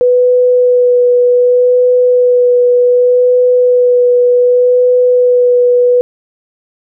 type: tone with vibrato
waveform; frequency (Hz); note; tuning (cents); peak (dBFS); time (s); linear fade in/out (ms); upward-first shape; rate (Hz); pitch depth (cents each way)
sine; 493.9; B4; 0; -5; 0.01-6.01; 0; sine; 0.66; 12
effects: none